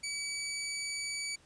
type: tone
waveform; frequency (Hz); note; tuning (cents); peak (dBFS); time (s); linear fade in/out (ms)
15% pulse; 2286; D7; -47; -28; 0.03-1.36; 10
effects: pink hiss -63 dBFS RMS until 1.45 s + resampled to 22050 Hz